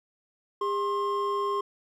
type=tone pair together; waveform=triangle; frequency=404 / 1063 Hz; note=G#4 / C6; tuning=-48 / +27 cents; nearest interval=octave + perfect fourth; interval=1675 cents; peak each=-27 / -26 dBFS; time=0.61-1.61 s; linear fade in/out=5 ms; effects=none